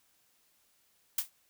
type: noise with exponential decay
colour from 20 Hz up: blue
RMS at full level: -25 dBFS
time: 1.18-1.3 s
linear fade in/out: 5 ms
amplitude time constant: 24 ms
effects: white hiss -70 dBFS RMS until 1.49 s